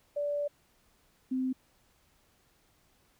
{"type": "tone pair in turn", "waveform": "sine", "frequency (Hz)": [581, 258.8], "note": ["D5", "C4"], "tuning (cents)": [-19, -19], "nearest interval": "octave + major second", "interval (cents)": 1400, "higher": "first", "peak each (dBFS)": [-29, -28], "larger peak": "second", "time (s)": [[0.16, 0.48], [1.31, 1.53]], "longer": "first", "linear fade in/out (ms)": 10, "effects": ["pink hiss -68 dBFS RMS until 3.19 s"]}